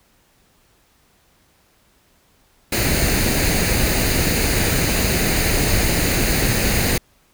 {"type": "noise with comb filter", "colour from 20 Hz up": "pink", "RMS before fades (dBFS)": -18, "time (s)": [2.72, 6.98], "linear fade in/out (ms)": 5, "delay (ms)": 0.45, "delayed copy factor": 0.55, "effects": ["pink hiss -58 dBFS RMS until 7.33 s"]}